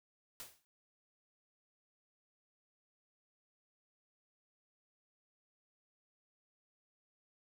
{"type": "noise with exponential decay", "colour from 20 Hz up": "white", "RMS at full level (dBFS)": -45, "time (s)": [0.4, 0.65], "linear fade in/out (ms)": 0, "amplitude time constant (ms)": 54, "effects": []}